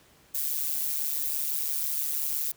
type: noise with amplitude modulation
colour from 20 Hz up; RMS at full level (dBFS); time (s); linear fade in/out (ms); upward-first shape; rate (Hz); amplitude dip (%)
violet; -26; 0.34-2.52; 10; sine; 146; 80
effects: pink hiss -59 dBFS RMS until 2.56 s + high-pass 60 Hz 12 dB/octave